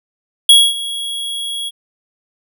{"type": "tone with ADSR envelope", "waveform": "square", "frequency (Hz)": 3322, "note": "G#7", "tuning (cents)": 0, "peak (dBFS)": -3, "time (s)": [0.49, 1.71], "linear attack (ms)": 4, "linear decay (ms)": 240, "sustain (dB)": -18, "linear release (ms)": 34, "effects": []}